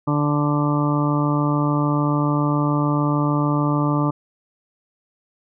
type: harmonic tone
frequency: 146.83 Hz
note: D3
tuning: in tune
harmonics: 1 / 2 / 3 / 4 / 5 / 6 / 7 / 8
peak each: -20 / -21 / -33 / -29 / -37 / -29 / -30 / -27 dBFS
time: 0.07-4.11 s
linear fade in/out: 10 ms
effects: none